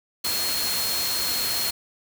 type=tone in noise; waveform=sine; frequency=4263 Hz; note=C8; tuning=32 cents sharp; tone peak=-27 dBFS; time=0.24-1.71 s; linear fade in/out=10 ms; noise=white; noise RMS=-27 dBFS; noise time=0.24-1.71 s; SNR=-3 dB; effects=none